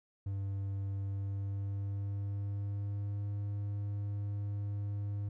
triangle tone with pitch glide, 98.4 to 101.75 Hz, G2 to G#2, +7 to -35 cents, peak -32 dBFS, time 0.26-5.29 s, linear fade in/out 5 ms, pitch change +58 cents, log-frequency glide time 0.98-3.3 s, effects none

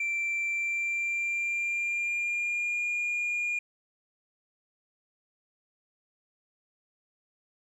sine tone with pitch glide, 2349 to 2423 Hz, D7 to D#7, 0 to -47 cents, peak -25 dBFS, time 0-3.59 s, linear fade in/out 5 ms, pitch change +53 cents, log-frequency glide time 0.5-2.86 s, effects tanh soft clip ceiling -26 dBFS + 11-bit

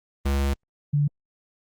square / sine tone pair in turn, 69.3 / 145.41 Hz, C#2 / D3, 0 / -17 cents, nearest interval octave + minor second, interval 1283 cents, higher second, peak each -21 / -18 dBFS, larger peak second, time 0.25-0.54 / 0.93-1.08 s, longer first, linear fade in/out 10 ms, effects Opus 24 kbps

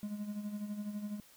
triangle tone with tremolo, 207.7 Hz, G#3, in tune, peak -33 dBFS, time 0.03-1.2 s, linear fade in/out 0 ms, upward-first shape sine, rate 12 Hz, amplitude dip 60%, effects white hiss -61 dBFS RMS until 1.36 s

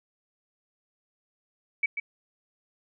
sine tone with echo, 2281 Hz, C#7, 49 cents sharp, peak -21 dBFS, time 1.83-1.86 s, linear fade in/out 5 ms, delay 140 ms, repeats 1, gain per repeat -7 dB, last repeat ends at 2 s, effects none

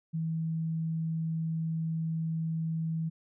sine tone, 161.9 Hz, E3, 31 cents flat, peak -29 dBFS, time 0.13-3.1 s, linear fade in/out 20 ms, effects none

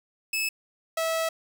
sawtooth tone pair in turn, 2604 / 651 Hz, E7 / E5, -22 / -22 cents, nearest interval 2 octaves, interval 2400 cents, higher first, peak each -22 / -21 dBFS, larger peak second, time 0.33-0.49 / 0.97-1.29 s, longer second, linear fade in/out 5 ms, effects 8-bit

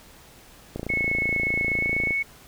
click train, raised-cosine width 2 ms, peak -17 dBFS, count 39, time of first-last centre 0.76-2.108 s, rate 28.2 Hz
sine tone with pitch glide, 2196 to 2209 Hz, C#7 to C#7, -17 to -7 cents, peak -22 dBFS, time 0.89-2.23 s, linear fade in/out 10 ms, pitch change +10 cents, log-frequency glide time 1.75-1.87 s
effects pink hiss -50 dBFS RMS until 2.47 s

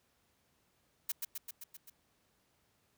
blue noise with echo, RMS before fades -35 dBFS, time 1.09-1.12 s, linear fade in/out 5 ms, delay 130 ms, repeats 6, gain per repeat -3 dB, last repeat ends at 1.9 s, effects pink hiss -74 dBFS RMS until 2.97 s + high-pass 60 Hz 12 dB/octave

